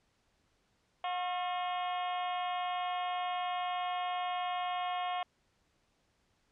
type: harmonic tone with a mistuned harmonic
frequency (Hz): 360.2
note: F#4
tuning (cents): -46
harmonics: 2 / 3 / 4 / 5 / 6 / 7 / 8 / 9 / 10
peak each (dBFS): -34 / -39 / -49 / -49 / -47 / -50 / -48 / -47 / -59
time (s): 1.04-5.23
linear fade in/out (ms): 2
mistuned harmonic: 4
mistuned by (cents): -77
effects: pink hiss -74 dBFS RMS until 6.51 s + low-pass 7000 Hz 12 dB/octave